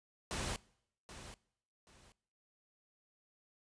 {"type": "noise with echo", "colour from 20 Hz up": "pink", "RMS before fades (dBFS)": -39, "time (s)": [0.31, 0.56], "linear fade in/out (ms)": 0, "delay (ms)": 780, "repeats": 2, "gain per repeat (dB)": -12, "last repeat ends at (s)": 2.12, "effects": ["noise-tail reverb RT60 0.7 s tail -23 dB re dry", "resampled to 22050 Hz"]}